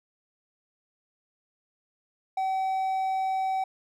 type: tone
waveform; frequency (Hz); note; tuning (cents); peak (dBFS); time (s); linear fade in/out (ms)
triangle; 763; G5; -47; -23; 2.37-3.64; 5
effects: none